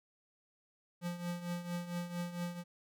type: tone with tremolo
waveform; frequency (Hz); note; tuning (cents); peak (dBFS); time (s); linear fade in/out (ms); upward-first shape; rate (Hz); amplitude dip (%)
square; 174.61; F3; 0; -35; 1.01-2.64; 50; triangle; 4.4; 75
effects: none

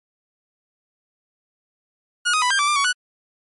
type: tone with pitch steps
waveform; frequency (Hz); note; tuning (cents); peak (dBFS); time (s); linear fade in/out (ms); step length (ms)
sawtooth; 1441 / 1251 / 991 / 1592 / 1162 / 1189 / 1124 / 1477; F#6 / D#6 / B5 / G6 / D6 / D6 / C#6 / F#6; -46 / +9 / +6 / +26 / -19 / +21 / +24 / -3; -13; 2.25-2.93; 20; 85
effects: MP3 48 kbps

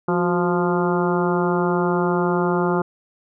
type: harmonic tone with a mistuned harmonic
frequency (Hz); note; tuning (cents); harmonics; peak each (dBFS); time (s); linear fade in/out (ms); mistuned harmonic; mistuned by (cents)
174.61; F3; 0; 1 / 2 / 3 / 4 / 5 / 6 / 7 / 8; -22 / -21 / -28 / -29 / -27 / -30 / -29 / -31; 0.08-2.82; 5; 2; +58
effects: none

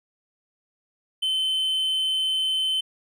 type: tone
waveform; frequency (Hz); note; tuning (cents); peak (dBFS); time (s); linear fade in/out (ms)
triangle; 3067; G7; -38; -20; 1.22-2.81; 10
effects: none

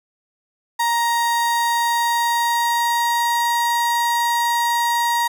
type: tone with pitch glide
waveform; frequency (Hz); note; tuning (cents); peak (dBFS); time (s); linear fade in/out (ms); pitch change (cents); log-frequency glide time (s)
35% pulse; 938 to 944; A#5 to A#5; +11 to +22; -15; 0.79-5.28; 10; +11; 1.37-3.47
effects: none

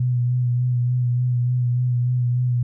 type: tone with vibrato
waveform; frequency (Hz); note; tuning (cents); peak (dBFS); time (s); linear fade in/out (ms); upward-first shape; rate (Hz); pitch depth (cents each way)
sine; 123.47; B2; 0; -17; 0-2.63; 5; sine; 3.4; 27
effects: none

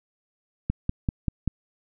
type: click train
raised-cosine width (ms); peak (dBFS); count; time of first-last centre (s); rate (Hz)
5; -11; 5; 0.7-1.477; 5.15
effects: none

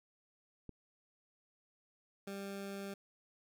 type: click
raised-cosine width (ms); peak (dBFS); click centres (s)
3; -34; 0.693
type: tone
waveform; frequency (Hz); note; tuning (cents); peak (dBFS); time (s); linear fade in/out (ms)
20% pulse; 197.8; G3; +16; -37; 2.27-2.94; 5
effects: none

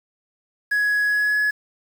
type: tone with pitch glide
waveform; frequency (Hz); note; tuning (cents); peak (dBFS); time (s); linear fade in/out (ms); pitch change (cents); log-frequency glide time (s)
triangle; 1675 to 1693.5; G#6 to G#6; +14 to +33; -15; 0.71-1.51; 10; +19; 1.07-1.38
effects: tanh soft clip ceiling -11 dBFS + 7-bit

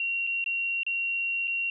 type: tone with dropouts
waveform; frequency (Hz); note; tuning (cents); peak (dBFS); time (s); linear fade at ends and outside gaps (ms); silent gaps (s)
sine; 2748; F7; -29; -26; 0-1.7; 2; 0.268-0.272 / 0.442-0.461 / 0.833-0.865 / 1.474-1.478
effects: none

